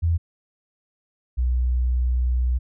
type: tone pair in turn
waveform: sine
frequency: 83.5 / 61.89 Hz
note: E2 / B1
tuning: +23 / +4 cents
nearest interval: perfect fourth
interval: 519 cents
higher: first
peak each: -17 / -18 dBFS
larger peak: first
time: 0.02-0.18 / 1.37-2.59 s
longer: second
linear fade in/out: 20 ms
effects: none